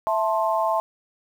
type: chord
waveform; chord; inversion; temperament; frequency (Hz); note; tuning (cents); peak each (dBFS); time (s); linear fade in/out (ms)
sine; A minor; second; just; 660 / 880 / 1056; E5 / A5 / C6; +2 / 0 / +16; -23 / -24 / -25; 0.07-0.8; 0
effects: 8-bit